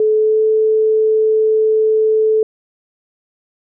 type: tone with pitch glide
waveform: sine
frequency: 431.6 to 436.1 Hz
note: A4 to A4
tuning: -33 to -15 cents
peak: -10 dBFS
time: 0-2.43 s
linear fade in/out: 2 ms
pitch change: +18 cents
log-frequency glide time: 0.16-0.43 s
effects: none